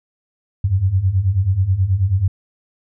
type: beating tone pair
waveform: sine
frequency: 89.3 / 98.6 Hz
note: F2 / G2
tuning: +39 / +11 cents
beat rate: 9.3 Hz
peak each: -19 / -15 dBFS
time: 0.64-2.28 s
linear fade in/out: 5 ms
effects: none